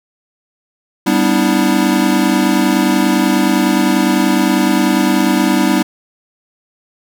square chord, E minor seventh, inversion first, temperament equal with one note detuned, 196 / 246.9 / 293.7 / 323.6 Hz, G3 / B3 / D4 / E4, 0 / 0 / 0 / -32 cents, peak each -17 dBFS, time 1.06-5.83 s, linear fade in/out 10 ms, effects none

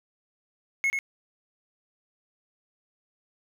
triangle tone with echo, 2178 Hz, C#7, 31 cents flat, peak -20 dBFS, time 0.84-0.9 s, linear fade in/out 0 ms, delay 89 ms, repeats 1, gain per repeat -4 dB, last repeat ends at 0.989 s, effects none

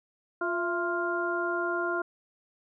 harmonic tone with a mistuned harmonic, 350 Hz, F4, 4 cents sharp, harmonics 1 / 2 / 3 / 4, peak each -31 / -34 / -35 / -31 dBFS, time 0.41-2.02 s, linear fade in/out 5 ms, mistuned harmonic 2, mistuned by -67 cents, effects none

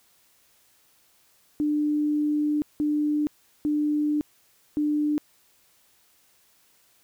sine tone bursts at uneven times, 298.1 Hz, D4, 26 cents sharp, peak -21 dBFS, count 4, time 1.6-2.62 / 2.8-3.27 / 3.65-4.21 / 4.77-5.18 s, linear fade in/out 0 ms, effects white hiss -62 dBFS RMS until 7.03 s

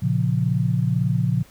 sine chord, Bb minor, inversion none, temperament equal, 116.54 / 138.59 / 174.61 Hz, Bb2 / Db3 / F3, 0 / 0 / 0 cents, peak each -22 / -22 / -23 dBFS, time 0.02-1.43 s, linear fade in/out 10 ms, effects pink hiss -52 dBFS RMS until 1.5 s

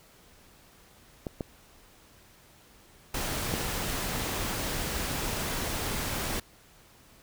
clicks, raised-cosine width 2 ms, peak -19 / -18 / -16 dBFS, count 3, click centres 1.268 / 1.408 / 3.539 s
pink noise, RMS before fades -32 dBFS, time 3.14-6.4 s, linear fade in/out 5 ms
effects pink hiss -57 dBFS RMS until 7.22 s

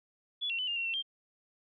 sine tone with pitch steps, 3419 / 2729 / 3001 / 2810 / 2735 / 2703 / 3183 Hz, G#7 / F7 / F#7 / F7 / F7 / E7 / G7, +50 / -41 / +24 / +10 / -37 / +43 / +26 cents, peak -31 dBFS, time 0.41-1.026 s, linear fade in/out 20 ms, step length 88 ms, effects none

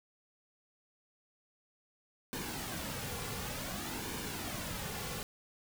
pink noise with flanger, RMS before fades -40 dBFS, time 2.33-5.23 s, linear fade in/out 0 ms, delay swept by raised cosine 1.5 to 3.2 ms, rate 0.55 Hz, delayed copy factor -0.55, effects none

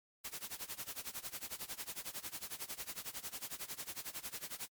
white noise with tremolo, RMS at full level -42 dBFS, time 0.24-4.68 s, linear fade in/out 10 ms, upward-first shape sine, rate 11 Hz, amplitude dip 90%, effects MP3 96 kbps

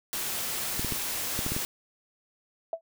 white noise, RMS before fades -32 dBFS, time 0.13-1.65 s, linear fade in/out 0 ms
clicks, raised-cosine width 3 ms, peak -19 dBFS, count 7, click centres 0.795 / 0.847 / 0.923 / 1.391 / 1.464 / 1.52 / 1.565 s
sine tone with exponential decay, 659.3 Hz, E5, in tune, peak -24 dBFS, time 2.73-2.81 s, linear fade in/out 2 ms, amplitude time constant 16 ms
effects none

